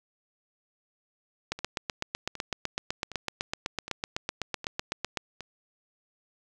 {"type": "two click trains", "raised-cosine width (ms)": 0.2, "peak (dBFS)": [-12, -22], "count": [30, 6], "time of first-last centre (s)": [[1.52, 5.172], [1.59, 5.407]], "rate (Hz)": [7.94, 1.31], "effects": []}